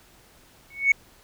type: tone with exponential growth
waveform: sine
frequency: 2217 Hz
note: C#7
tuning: in tune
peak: -10 dBFS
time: 0.7-0.92 s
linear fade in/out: 5 ms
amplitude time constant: 46 ms
effects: tanh soft clip ceiling -10 dBFS + pink hiss -55 dBFS RMS until 1.23 s